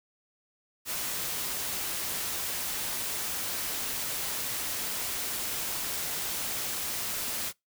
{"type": "noise", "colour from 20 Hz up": "white", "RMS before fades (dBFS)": -33, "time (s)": [0.85, 7.53], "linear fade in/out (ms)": 50, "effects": ["noise-tail reverb RT60 0.2 s tail -26 dB re dry"]}